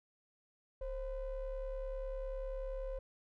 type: ring-modulated tone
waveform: triangle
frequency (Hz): 246.9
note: B3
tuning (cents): 0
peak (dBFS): -33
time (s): 0.81-2.99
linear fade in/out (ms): 5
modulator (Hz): 282
effects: none